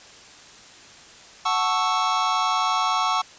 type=chord; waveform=square; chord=F# minor seventh; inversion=none; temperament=equal; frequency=740 / 880 / 1108.7 / 1318.5 Hz; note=F#5 / A5 / C#6 / E6; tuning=0 / 0 / 0 / 0 cents; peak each=-28 / -28 / -24 / -27 dBFS; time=1.45-3.22 s; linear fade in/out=10 ms; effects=white hiss -46 dBFS RMS until 3.38 s + resampled to 16000 Hz